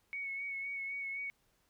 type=tone with vibrato; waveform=sine; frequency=2217 Hz; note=C#7; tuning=in tune; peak=-37 dBFS; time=0.13-1.3 s; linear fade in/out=0 ms; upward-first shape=sine; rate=3.9 Hz; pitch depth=26 cents each way; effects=pink hiss -74 dBFS RMS until 1.69 s